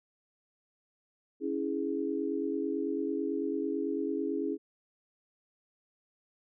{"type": "chord", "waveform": "sine", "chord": "C# minor", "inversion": "none", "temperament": "equal with one note detuned", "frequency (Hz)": [277.2, 326.2, 415.3], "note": ["C#4", "E4", "G#4"], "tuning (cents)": [0, -18, 0], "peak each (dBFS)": -34, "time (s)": [1.4, 4.58], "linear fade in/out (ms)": 50, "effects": []}